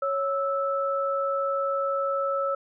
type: tone pair together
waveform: sine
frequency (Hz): 552.5 / 1314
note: C#5 / E6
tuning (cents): -6 / -6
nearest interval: octave + minor third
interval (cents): 1500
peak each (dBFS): -26 / -27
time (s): 0.02-2.55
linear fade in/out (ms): 5
effects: none

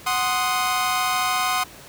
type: chord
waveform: sawtooth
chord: C diminished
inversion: second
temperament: equal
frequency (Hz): 740 / 1046.5 / 1244.5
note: Gb5 / C6 / Eb6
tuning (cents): 0 / 0 / 0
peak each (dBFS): -21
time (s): 0.06-1.64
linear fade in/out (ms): 10
effects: pink hiss -43 dBFS RMS until 1.88 s + high-pass 60 Hz 12 dB/octave

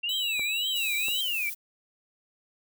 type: tone with vibrato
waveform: sine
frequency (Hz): 2713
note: E7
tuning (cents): +49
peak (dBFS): -27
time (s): 0.03-1.5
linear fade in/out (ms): 10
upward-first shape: triangle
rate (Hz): 1.9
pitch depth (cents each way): 290
type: tone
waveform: sawtooth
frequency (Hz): 3899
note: B7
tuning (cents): -23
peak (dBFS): -29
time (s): 0.09-1.21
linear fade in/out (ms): 2
type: clicks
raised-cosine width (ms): 1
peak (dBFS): -27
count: 2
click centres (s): 0.395 / 1.084
type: noise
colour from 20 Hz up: violet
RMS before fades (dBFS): -36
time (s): 0.75-1.55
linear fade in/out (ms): 20
effects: none

